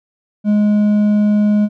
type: tone with hard clipping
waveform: triangle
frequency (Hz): 208.6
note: G#3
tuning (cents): +8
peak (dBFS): -11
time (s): 0.44-1.69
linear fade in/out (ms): 50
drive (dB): 7
effects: none